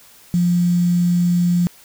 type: tone with quantisation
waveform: sine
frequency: 175.3 Hz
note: F3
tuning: 7 cents sharp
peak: -13 dBFS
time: 0.34-1.67 s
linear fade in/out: 0 ms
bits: 6
effects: white hiss -47 dBFS RMS until 1.84 s